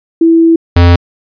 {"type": "tone pair in turn", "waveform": ["sine", "square"], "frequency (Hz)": [329.9, 86.95], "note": ["E4", "F2"], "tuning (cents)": [1, -7], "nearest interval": "octave + major seventh", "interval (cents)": 2308, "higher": "first", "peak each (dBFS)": -3, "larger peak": "neither", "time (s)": [[0.21, 0.56], [0.76, 0.96]], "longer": "first", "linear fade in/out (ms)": 5, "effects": ["resampled to 11025 Hz"]}